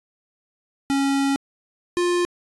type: tone pair in turn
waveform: square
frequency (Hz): 275.7 / 352.1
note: C#4 / F4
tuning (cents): -9 / +14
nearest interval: major third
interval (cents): 423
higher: second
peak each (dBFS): -19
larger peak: neither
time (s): 0.9-1.36 / 1.97-2.25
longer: first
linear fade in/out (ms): 0
effects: resampled to 24000 Hz